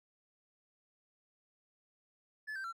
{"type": "tone with pitch steps", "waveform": "triangle", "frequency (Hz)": [1727, 1562, 1354], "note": ["A6", "G6", "E6"], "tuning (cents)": [-33, -7, 46], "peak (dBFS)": -37, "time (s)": [2.47, 2.728], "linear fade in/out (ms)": 20, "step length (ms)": 86, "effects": []}